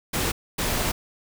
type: noise bursts at uneven times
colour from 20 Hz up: pink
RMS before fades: -25 dBFS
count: 2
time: 0.13-0.32 / 0.58-0.92 s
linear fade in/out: 10 ms
effects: none